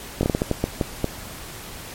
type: slowing click train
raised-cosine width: 2 ms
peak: -6 dBFS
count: 10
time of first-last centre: 0.21-1.044 s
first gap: 21 ms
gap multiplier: 1.35
effects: pink hiss -37 dBFS RMS until 1.94 s + MP3 64 kbps